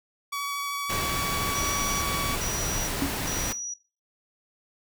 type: tone with vibrato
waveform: sawtooth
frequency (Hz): 1135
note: C#6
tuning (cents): +41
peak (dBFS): -25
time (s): 0.32-2.36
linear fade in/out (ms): 10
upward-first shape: sine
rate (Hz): 13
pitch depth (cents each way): 10
type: noise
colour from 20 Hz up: pink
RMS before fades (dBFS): -30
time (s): 0.89-3.53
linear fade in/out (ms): 10
type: tone bursts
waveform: sine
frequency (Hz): 5820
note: F#8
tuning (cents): -29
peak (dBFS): -30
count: 3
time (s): 1.55-3.74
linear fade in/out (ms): 5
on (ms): 470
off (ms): 390
type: tone with exponential decay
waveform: sine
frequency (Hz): 277.2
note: C#4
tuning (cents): 0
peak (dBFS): -20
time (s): 3.02-3.2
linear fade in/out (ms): 1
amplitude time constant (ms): 38
effects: noise-tail reverb RT60 0.3 s tail -17 dB re dry